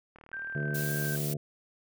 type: click train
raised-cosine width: 0.5 ms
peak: -36 dBFS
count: 40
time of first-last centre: 0.16-1.176 s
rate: 38.4 Hz
type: tone with vibrato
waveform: sine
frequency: 1567 Hz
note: G6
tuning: 1 cent flat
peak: -35 dBFS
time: 0.33-1.16 s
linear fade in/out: 2 ms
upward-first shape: sine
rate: 2 Hz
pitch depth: 12 cents each way
type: harmonic tone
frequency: 73.42 Hz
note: D2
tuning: in tune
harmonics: 2 / 3 / 4 / 5 / 6 / 7 / 8 / 9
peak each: -31 / -40 / -46 / -41 / -43 / -47 / -54 / -46 dBFS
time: 0.55-1.37 s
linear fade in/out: 5 ms
type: noise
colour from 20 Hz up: blue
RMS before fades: -37 dBFS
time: 0.74-1.34 s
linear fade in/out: 10 ms
effects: none